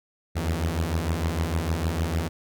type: beating tone pair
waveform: sawtooth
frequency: 78.7 / 85.3 Hz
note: D#2 / F2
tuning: +20 / -40 cents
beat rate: 6.6 Hz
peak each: -23 dBFS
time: 0.35-2.29 s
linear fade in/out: 20 ms
effects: none